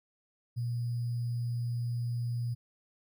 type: tone with sample-and-hold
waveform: sine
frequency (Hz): 119.5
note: A#2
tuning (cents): +43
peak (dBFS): -30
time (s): 0.56-2.55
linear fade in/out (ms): 20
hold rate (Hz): 4900
effects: none